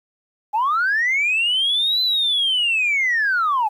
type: linear two-way sweep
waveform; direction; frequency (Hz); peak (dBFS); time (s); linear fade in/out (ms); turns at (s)
sine; up then down; 812 to 4052 to 812; -15; 0.53-3.69; 20; 2.02
effects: tanh soft clip ceiling -13 dBFS + 9-bit